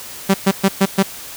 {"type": "tone bursts", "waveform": "sawtooth", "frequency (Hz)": 194.2, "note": "G3", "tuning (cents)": -16, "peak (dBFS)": -6, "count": 5, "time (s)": [0.29, 1.03], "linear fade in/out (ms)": 10, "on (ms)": 52, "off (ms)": 120, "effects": ["white hiss -33 dBFS RMS until 1.36 s"]}